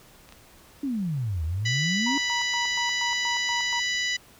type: clicks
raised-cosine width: 0.2 ms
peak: -31 / -28 dBFS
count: 2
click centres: 0.29 / 0.324 s
type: exponential two-way sweep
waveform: sine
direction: down then up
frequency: 293.7 to 76.1 to 293.7 Hz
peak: -25 dBFS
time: 0.83-2.18 s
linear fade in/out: 5 ms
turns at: 1.44 s
type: harmonic tone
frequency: 987.8 Hz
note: B5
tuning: in tune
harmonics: 2 / 3 / 4 / 5 / 6 / 7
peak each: -27 / -31 / -33 / -35 / -37 / -38 dBFS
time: 1.65-4.17 s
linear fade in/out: 10 ms
type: tone with tremolo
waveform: triangle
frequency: 950 Hz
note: A#5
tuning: 33 cents sharp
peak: -27 dBFS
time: 2.06-3.8 s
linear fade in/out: 10 ms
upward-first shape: square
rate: 4.2 Hz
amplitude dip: 80%
effects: pink hiss -53 dBFS RMS until 4.39 s